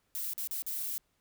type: noise with dropouts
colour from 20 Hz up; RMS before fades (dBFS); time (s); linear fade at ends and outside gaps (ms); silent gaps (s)
violet; -36; 0.15-0.98; 0; 0.335-0.379 / 0.474-0.51 / 0.621-0.665
effects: pink hiss -75 dBFS RMS until 1.2 s